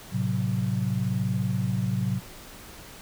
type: chord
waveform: sine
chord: F# diminished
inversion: first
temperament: equal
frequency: 110 / 130.81 / 185 Hz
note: A2 / C3 / F#3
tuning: 0 / 0 / 0 cents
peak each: -28 dBFS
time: 0.11-2.21 s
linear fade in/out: 50 ms
effects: pink hiss -45 dBFS RMS until 3.01 s